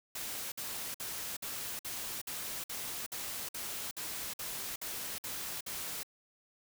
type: noise bursts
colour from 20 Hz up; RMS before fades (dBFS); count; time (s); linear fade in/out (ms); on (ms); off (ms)
white; -40; 14; 0.15-6.032; 5; 370; 54
effects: none